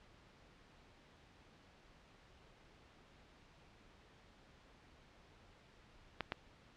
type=clicks; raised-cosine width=0.3 ms; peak=-21 dBFS; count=2; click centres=6.207 / 6.321 s; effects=pink hiss -64 dBFS RMS until 6.76 s + low-pass 4000 Hz 12 dB/octave